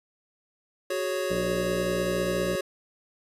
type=chord; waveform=square; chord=F# suspended second; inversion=none; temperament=equal; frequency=370 / 415.3 / 554.4 Hz; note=F#4 / G#4 / C#5; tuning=0 / 0 / 0 cents; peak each=-32 / -35 / -30 dBFS; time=0.9-2.61 s; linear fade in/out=5 ms
type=harmonic tone; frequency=60 Hz; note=B1; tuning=49 cents flat; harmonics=1 / 2 / 3 / 4 / 5 / 6 / 7 / 8 / 9 / 10; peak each=-41 / -40 / -32 / -43 / -39 / -39 / -44 / -40 / -42 / -37 dBFS; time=1.3-2.56 s; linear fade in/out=5 ms
effects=resampled to 32000 Hz